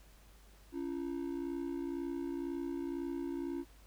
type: ring-modulated tone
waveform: triangle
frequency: 310 Hz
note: D#4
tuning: 6 cents flat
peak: -31 dBFS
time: 0.72-3.65 s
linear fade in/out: 50 ms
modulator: 31 Hz
effects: added 50 Hz sine -58 dBFS peak until 3.86 s + pink hiss -64 dBFS RMS until 3.86 s